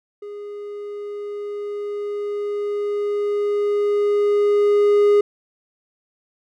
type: tone with level ramp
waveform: triangle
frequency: 411.5 Hz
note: G#4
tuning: 16 cents flat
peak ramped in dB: -29 to -9 dBFS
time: 0.22-5.21 s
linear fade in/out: 5 ms
effects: none